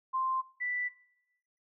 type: tone pair in turn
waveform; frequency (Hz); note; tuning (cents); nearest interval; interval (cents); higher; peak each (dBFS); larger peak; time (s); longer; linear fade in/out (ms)
sine; 1046.5 / 1975.5; C6 / B6; 0 / 0; major seventh; 1100; second; -28 / -31; first; 0.13-0.42 / 0.6-0.89; neither; 20
effects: noise-tail reverb RT60 1.0 s tail -21 dB re dry